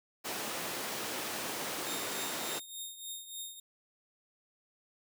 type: high-pass noise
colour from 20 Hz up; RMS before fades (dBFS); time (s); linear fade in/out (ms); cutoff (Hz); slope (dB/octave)
pink; -38; 0.24-2.6; 20; 290; 12
type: tone with tremolo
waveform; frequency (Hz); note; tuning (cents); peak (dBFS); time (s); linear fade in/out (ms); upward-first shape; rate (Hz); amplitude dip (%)
15% pulse; 3690; A#7; -18; -31; 1.86-3.6; 5; triangle; 3.4; 75
effects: none